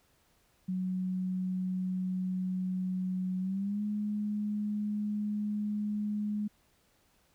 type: tone with pitch glide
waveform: sine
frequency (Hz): 185 to 208.9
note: F#3 to G#3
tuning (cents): 0 to +10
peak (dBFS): -30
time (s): 0.68-6.48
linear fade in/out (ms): 10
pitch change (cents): +210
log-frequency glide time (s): 3.4-3.82
effects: pink hiss -69 dBFS RMS until 7.34 s